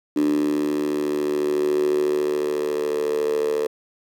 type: tone with high-pass filter sweep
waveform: 10% pulse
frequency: 74 Hz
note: D2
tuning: 14 cents sharp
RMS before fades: -22 dBFS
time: 0.16-3.67 s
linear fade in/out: 5 ms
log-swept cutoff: 300 to 460 Hz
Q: 9.3
effects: none